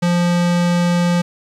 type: tone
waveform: square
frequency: 174.61 Hz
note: F3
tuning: in tune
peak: -14 dBFS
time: 0.02-1.22 s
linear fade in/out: 10 ms
effects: low-pass 8000 Hz 12 dB/octave + 8-bit